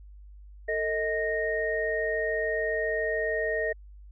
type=tone cluster; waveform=sine; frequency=448.2 / 628 / 1857 Hz; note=A4 / D#5 / A#6; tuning=+32 / +16 / -7 cents; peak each=-30 dBFS; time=0.68-3.73 s; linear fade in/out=10 ms; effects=added 50 Hz sine -45 dBFS peak until 4.11 s